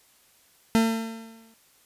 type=tone with exponential decay; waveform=40% pulse; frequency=225.5 Hz; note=A3; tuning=43 cents sharp; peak=-15 dBFS; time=0.75-1.54 s; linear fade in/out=0 ms; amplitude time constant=170 ms; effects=white hiss -60 dBFS RMS until 1.85 s + resampled to 32000 Hz